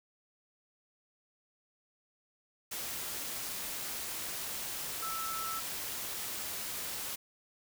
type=tone in noise; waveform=sine; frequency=1318.5 Hz; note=E6; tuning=in tune; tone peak=-37 dBFS; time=5.02-5.6 s; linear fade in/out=10 ms; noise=white; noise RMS=-39 dBFS; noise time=2.71-7.16 s; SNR=-1 dB; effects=none